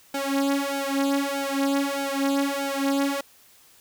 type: tone with flanger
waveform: sawtooth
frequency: 277.2 Hz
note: C#4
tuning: in tune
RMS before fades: -25 dBFS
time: 0.14-3.21 s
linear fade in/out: 5 ms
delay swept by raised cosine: 1.3 to 3.9 ms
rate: 1.6 Hz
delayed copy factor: +1
effects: white hiss -55 dBFS RMS until 3.8 s